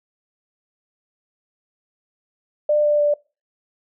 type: tone with pitch steps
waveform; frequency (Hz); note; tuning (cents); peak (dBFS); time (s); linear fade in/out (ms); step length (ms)
sine; 597 / 592.2 / 587.4; D5 / D5 / D5; +28 / +14 / 0; -14; 2.69-3.14; 5; 150
effects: noise-tail reverb RT60 0.3 s tail -24 dB re dry